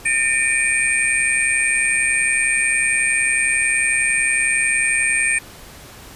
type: tone cluster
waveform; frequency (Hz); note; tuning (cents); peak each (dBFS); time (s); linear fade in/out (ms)
sine; 1810 / 2322 / 2453 / 8610; A6 / D7 / D#7 / C9; +48 / -20 / -25 / +49; -21; 0.05-5.39; 10
effects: pink hiss -40 dBFS RMS until 6.15 s + resampled to 32000 Hz